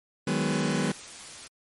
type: chord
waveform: sawtooth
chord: G# minor seventh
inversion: second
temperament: just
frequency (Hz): 155.74 / 186.89 / 207.7 / 249.2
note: D#3 / F#3 / G#3 / B3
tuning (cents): +2 / +18 / 0 / +16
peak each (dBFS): -26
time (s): 0.27-0.92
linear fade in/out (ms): 5
type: noise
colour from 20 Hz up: white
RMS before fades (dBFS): -43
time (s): 0.52-1.48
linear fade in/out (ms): 10
effects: MP3 48 kbps